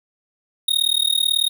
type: tone with amplitude modulation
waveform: square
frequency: 3729 Hz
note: A#7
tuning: in tune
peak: -13 dBFS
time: 0.68-1.49 s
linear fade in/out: 5 ms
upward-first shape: sine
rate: 38.2 Hz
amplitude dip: 100%
effects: none